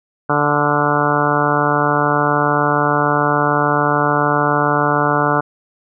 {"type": "harmonic tone with a mistuned harmonic", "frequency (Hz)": 146.83, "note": "D3", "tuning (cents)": 0, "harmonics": [1, 2, 3, 4, 5, 6, 7, 8, 9, 10], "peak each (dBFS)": [-22, -22, -22, -22, -22, -22, -22, -22, -22, -22], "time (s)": [0.29, 5.41], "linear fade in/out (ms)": 10, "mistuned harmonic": 10, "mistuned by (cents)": -27, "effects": []}